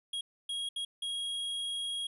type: tone bursts at uneven times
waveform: square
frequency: 3288 Hz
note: G#7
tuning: 18 cents flat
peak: -34 dBFS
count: 4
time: 0.13-0.21 / 0.49-0.69 / 0.76-0.85 / 1.02-2.07 s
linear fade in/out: 5 ms
effects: resampled to 24000 Hz